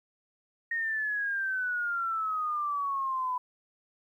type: exponential sweep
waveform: sine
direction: down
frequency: 1863 to 993 Hz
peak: -28 dBFS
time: 0.71-3.38 s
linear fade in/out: 5 ms
effects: 11-bit